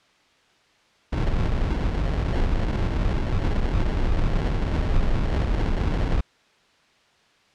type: noise with sample-and-hold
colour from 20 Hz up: brown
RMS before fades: -22 dBFS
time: 1.12-6.21 s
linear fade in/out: 10 ms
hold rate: 1225 Hz
effects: white hiss -59 dBFS RMS until 7.54 s + low-pass 4000 Hz 12 dB/octave